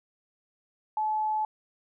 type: tone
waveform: sine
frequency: 861 Hz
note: A5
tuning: 38 cents flat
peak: -25 dBFS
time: 0.97-1.45 s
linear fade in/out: 2 ms
effects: none

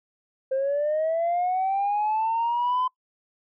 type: linear sweep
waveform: sine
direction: up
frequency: 523.3 to 1023 Hz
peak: -20 dBFS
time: 0.51-2.88 s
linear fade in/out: 10 ms
effects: noise-tail reverb RT60 0.1 s tail -22 dB re dry + tanh soft clip ceiling -19 dBFS

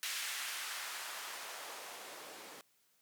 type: noise with band-pass filter sweep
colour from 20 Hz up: blue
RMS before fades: -44 dBFS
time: 0.03-2.61 s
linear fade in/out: 0 ms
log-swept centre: 2200 to 360 Hz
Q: 1
effects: white hiss -73 dBFS RMS until 3.01 s + high-pass 100 Hz 12 dB/octave

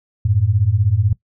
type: beating tone pair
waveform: sine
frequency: 92.7 / 108.7 Hz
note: F#2 / A2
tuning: +4 / -21 cents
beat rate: 16 Hz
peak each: -17 / -15 dBFS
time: 0.25-1.13 s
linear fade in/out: 5 ms
effects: noise-tail reverb RT60 0.1 s tail -19 dB re dry

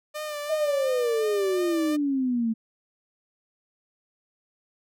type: tone with vibrato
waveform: sawtooth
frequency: 598 Hz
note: D5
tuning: 31 cents sharp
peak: -27 dBFS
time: 0.14-1.97 s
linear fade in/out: 20 ms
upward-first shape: sine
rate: 2.8 Hz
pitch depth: 39 cents each way
type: exponential sweep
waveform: sine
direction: down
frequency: 640 to 220.2 Hz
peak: -22 dBFS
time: 0.49-2.54 s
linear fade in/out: 20 ms
effects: none

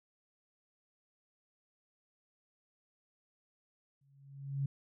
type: tone with exponential growth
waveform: sine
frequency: 138.5 Hz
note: C#3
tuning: 1 cent flat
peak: -29 dBFS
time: 4.01-4.66 s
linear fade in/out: 5 ms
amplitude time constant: 140 ms
effects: none

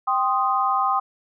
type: chord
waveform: sine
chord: C minor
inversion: second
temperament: equal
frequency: 784 / 1046.5 / 1244.5 Hz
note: G5 / C6 / Eb6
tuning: 0 / 0 / 0 cents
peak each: -23 / -23 / -22 dBFS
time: 0.07-1 s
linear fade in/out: 10 ms
effects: none

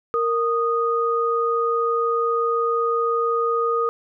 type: tone pair together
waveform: sine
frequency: 463.7 / 1238 Hz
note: A#4 / D#6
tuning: -9 / -9 cents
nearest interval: octave + perfect fourth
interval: 1700 cents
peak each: -21 dBFS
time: 0.14-3.89 s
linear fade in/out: 0 ms
effects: none

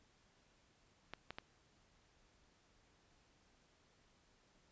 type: clicks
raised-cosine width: 0.3 ms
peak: -29 dBFS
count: 3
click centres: 1.136 / 1.306 / 1.385 s
effects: pink hiss -72 dBFS RMS until 4.71 s + resampled to 16000 Hz

